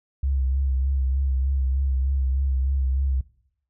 sine tone with vibrato, 66.7 Hz, C2, 34 cents sharp, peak -20 dBFS, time 0.23-3.21 s, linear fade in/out 5 ms, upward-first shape sine, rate 3.3 Hz, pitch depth 45 cents each way, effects noise-tail reverb RT60 0.7 s tail -19 dB re dry

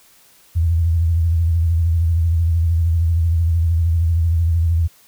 sine tone with vibrato, 83.2 Hz, E2, 17 cents sharp, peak -13 dBFS, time 0.55-4.88 s, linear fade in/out 20 ms, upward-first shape sine, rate 13 Hz, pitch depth 68 cents each way, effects white hiss -51 dBFS RMS until 5.07 s

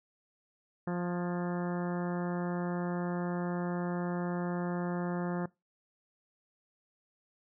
harmonic tone with a mistuned harmonic, 176 Hz, F3, 14 cents sharp, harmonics 1 / 2 / 3 / 4 / 5 / 6 / 7 / 8 / 9 / 10, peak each -32 / -38 / -42 / -44 / -46 / -48 / -49 / -50 / -51 / -52 dBFS, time 0.87-5.46 s, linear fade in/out 5 ms, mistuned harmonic 9, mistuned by +43 cents, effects noise-tail reverb RT60 0.2 s tail -21 dB re dry

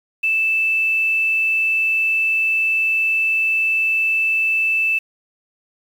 sine tone with quantisation, 2639 Hz, E7, 1 cent sharp, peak -15 dBFS, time 0.23-4.99 s, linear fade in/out 10 ms, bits 7, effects none

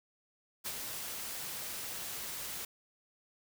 white noise with ADSR envelope, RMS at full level -37 dBFS, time 0.64-2.65 s, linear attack 27 ms, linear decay 50 ms, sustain -4 dB, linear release 4 ms, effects none

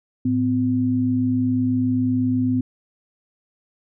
sine tone pair together, 108.3 / 254.6 Hz, A2 / C4, -27 / -47 cents, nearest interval octave + minor third, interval 1480 cents, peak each -24 / -18 dBFS, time 0.25-2.61 s, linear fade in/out 5 ms, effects none

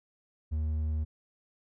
sine tone with hard clipping, 77.6 Hz, D#2, 4 cents flat, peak -29 dBFS, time 0.51-1.05 s, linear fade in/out 20 ms, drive 3 dB, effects none

